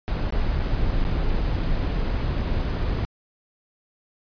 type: noise with dropouts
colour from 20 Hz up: brown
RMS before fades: -23 dBFS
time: 0.08-3.05 s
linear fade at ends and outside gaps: 0 ms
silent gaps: 0.305-0.325 / 0.594-0.6 / 1.041-1.051 s
effects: resampled to 11025 Hz